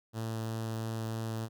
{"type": "tone with notch filter", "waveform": "sawtooth", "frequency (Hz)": 112.1, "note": "A2", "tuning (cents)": 33, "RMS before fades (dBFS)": -36, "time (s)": [0.13, 1.49], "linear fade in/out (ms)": 50, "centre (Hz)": 2200, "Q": 1.8, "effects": []}